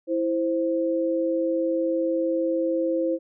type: tone pair together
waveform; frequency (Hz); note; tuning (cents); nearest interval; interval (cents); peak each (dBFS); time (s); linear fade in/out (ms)
sine; 329.7 / 523.3; E4 / C5; 0 / 0; minor sixth; 800; -24; 0.07-3.19; 50
effects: none